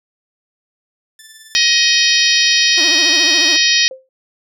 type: tone with tremolo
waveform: 10% pulse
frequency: 1760 Hz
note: A6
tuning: in tune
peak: -27 dBFS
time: 1.19-3.55 s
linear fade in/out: 2 ms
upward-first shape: triangle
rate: 19 Hz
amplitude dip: 55%
type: harmonic tone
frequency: 628 Hz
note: D#5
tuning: 16 cents sharp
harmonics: 3 / 4 / 5 / 6 / 7 / 8 / 9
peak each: -18 / -18 / -18 / -18 / -18 / -18 / -18 dBFS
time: 1.55-3.88 s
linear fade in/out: 0 ms
type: tone with vibrato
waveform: sawtooth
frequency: 321.5 Hz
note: E4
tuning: 43 cents flat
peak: -20 dBFS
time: 2.77-3.57 s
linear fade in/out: 10 ms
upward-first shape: sine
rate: 14 Hz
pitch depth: 180 cents each way
type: tone with exponential decay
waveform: sine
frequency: 523.3 Hz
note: C5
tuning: in tune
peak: -24 dBFS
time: 3.91-4.09 s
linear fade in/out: 2 ms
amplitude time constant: 37 ms
effects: none